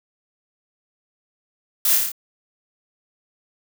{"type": "noise with echo", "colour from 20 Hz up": "blue", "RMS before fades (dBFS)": -19, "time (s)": [1.85, 1.95], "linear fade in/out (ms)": 2, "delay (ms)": 28, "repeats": 6, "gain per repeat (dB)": -2, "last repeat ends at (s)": 2.118, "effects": []}